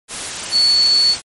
sine tone in noise, 4435 Hz, C#8, in tune, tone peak -10 dBFS, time 0.51-1.16 s, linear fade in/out 50 ms, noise white, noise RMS -25 dBFS, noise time 0.08-1.22 s, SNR +12 dB, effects MP3 48 kbps

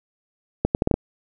accelerating click train, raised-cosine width 2 ms, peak -4 dBFS, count 6, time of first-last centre 0.65-0.941 s, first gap 99 ms, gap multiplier 0.73, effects none

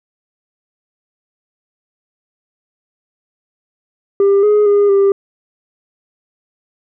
sine tone with pitch steps, 397.6 / 418.6 / 407.5 / 395.7 Hz, G4 / G#4 / G#4 / G4, +25 / +14 / -33 / +16 cents, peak -5 dBFS, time 4.2-5.12 s, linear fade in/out 2 ms, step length 230 ms, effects tanh soft clip ceiling -7 dBFS

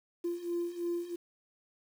sine beating tone pair, 343.3 / 346.3 Hz, F4 / F4, -30 / -15 cents, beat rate 3 Hz, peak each -36 / -33 dBFS, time 0.24-1.16 s, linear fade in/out 10 ms, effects tanh soft clip ceiling -27 dBFS + 9-bit

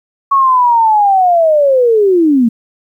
sine linear sweep, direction down, 1114 to 220 Hz, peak -6 dBFS, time 0.31-2.49 s, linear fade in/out 10 ms, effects 8-bit

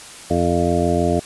harmonic tone, 86.4 Hz, F2, 18 cents flat, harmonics 1 / 2 / 3 / 4 / 5 / 7 / 8, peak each -23 / -23 / -23 / -23 / -23 / -23 / -23 dBFS, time 0.3-1.2 s, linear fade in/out 10 ms, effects white hiss -38 dBFS RMS until 1.25 s + resampled to 24000 Hz

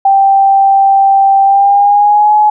sine tone with pitch glide, 784 to 845.1 Hz, G5 to G#5, 0 to +30 cents, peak -4 dBFS, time 0.05-2.5 s, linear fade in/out 5 ms, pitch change +130 cents, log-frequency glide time 1.43-2.34 s, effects none

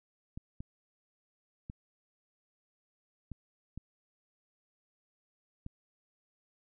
clicks, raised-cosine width 5 ms, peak -29 dBFS, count 6, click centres 0.375 / 0.605 / 1.699 / 3.317 / 3.776 / 5.664 s, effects none

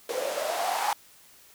blue noise with band-pass filter sweep, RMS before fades -29 dBFS, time 0.09-0.93 s, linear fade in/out 2 ms, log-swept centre 480 to 870 Hz, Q 8.2, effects white hiss -55 dBFS RMS until 1.54 s

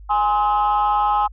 sine chord, Ab major, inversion none, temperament equal with one note detuned, 830.6 / 1046.5 / 1276.5 Hz, Ab5 / C6 / Eb6, 0 / 0 / +44 cents, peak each -16 / -21 / -21 dBFS, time 0.09-1.28 s, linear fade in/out 20 ms, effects tanh soft clip ceiling -10 dBFS + added 50 Hz sine -37 dBFS peak until 1.32 s

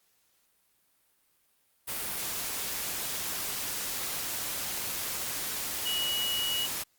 sine tone in noise, 2917 Hz, F#7, 25 cents flat, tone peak -29 dBFS, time 5.85-6.67 s, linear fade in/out 20 ms, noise white, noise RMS -34 dBFS, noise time 1.87-6.84 s, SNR +2 dB, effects white hiss -70 dBFS RMS until 6.98 s + Opus 48 kbps

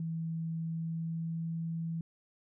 sine tone with pitch glide, 163.4 to 164.82 Hz, E3 to E3, -15 to 0 cents, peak -33 dBFS, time 0-2.01 s, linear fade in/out 2 ms, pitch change +15 cents, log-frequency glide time 0.58-1.5 s, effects none

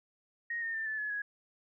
sine tone with pitch steps, 1871 / 1828.3 / 1786.5 / 1745.7 / 1705.8 / 1666.9 Hz, A#6 / A#6 / A6 / A6 / G#6 / G#6, +6 / -34 / +26 / -14 / +46 / +6 cents, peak -33 dBFS, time 0.5-1.22 s, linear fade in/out 5 ms, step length 120 ms, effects none

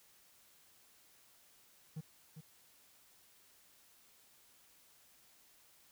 triangle tone with echo, 156.6 Hz, D#3, 11 cents sharp, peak -38 dBFS, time 1.96-2.01 s, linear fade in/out 10 ms, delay 400 ms, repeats 1, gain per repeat -8 dB, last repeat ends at 2.41 s, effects white hiss -66 dBFS RMS until 5.91 s

